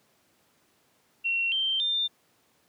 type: tone with pitch steps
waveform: sine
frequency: 2729 / 3135 / 3601 Hz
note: F7 / G7 / A7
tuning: -41 / -1 / +39 cents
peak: -24 dBFS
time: 1.24-2.08 s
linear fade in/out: 20 ms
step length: 280 ms
effects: pink hiss -66 dBFS RMS until 2.68 s + high-pass 150 Hz 12 dB/octave